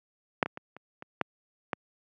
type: clicks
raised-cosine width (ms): 0.5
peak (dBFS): -6 / -17 / -23 / -29 / -26 / -10 / -13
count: 7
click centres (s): 0.428 / 0.46 / 0.574 / 0.766 / 1.024 / 1.213 / 1.732
effects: high-pass 150 Hz 12 dB/octave